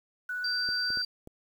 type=tone with vibrato; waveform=sine; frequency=1477 Hz; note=F#6; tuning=3 cents flat; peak=-31 dBFS; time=0.29-1.02 s; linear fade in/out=5 ms; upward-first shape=triangle; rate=16 Hz; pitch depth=10 cents each way
type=tone; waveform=sine; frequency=4699 Hz; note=D8; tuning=in tune; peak=-29 dBFS; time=0.44-1.05 s; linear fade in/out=5 ms
type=clicks; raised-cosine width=2 ms; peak=-31 dBFS; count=4; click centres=0.689 / 0.904 / 0.973 / 1.274 s
effects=9-bit